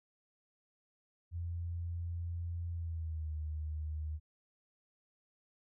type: tone with pitch glide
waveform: sine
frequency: 85.5 to 77.06 Hz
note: F2 to D#2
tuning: -36 to -16 cents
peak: -36 dBFS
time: 1.31-4.2 s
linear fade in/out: 50 ms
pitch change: -180 cents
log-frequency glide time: 2.71-3.33 s
effects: none